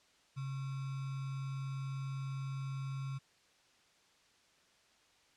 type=tone with sample-and-hold; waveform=sine; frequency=135.1 Hz; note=C#3; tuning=44 cents flat; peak=-37 dBFS; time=0.36-3.19 s; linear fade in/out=20 ms; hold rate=1225 Hz; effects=white hiss -68 dBFS RMS until 5.36 s + low-pass 6000 Hz 12 dB/octave